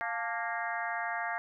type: harmonic tone with a mistuned harmonic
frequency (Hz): 233.1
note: A#3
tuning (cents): 0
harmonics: 3 / 4 / 5 / 6 / 7 / 8 / 9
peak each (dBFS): -37 / -39 / -41 / -42 / -38 / -40 / -44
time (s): 0.01-1.38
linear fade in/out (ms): 0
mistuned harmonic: 4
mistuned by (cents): -82
effects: none